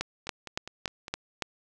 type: two click trains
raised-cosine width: 0.2 ms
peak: -12 / -22 dBFS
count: 6 / 5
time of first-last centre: 0.01-1.422 / 0.27-1.081 s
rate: 3.54 / 4.93 Hz
effects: none